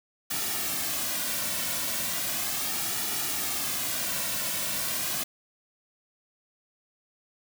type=noise with flanger; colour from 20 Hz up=white; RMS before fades=-30 dBFS; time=0.3-5.24 s; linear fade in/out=10 ms; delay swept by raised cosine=1.9 to 2.45 ms; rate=0.36 Hz; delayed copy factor=-0.55; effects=none